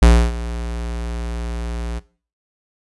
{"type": "tone with ADSR envelope", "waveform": "square", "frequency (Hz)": 58.3, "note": "A#1", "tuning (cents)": 1, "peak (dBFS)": -6, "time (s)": [0.02, 2], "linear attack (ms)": 3, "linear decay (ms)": 290, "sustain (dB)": -18, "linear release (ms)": 22, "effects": ["noise-tail reverb RT60 0.4 s tail -19 dB re dry", "resampled to 24000 Hz"]}